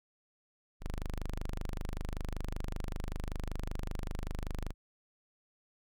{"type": "tone", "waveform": "sawtooth", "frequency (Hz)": 25.22, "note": "G#0", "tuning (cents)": -50, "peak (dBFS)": -31, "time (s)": [0.8, 4.74], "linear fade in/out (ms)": 50, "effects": []}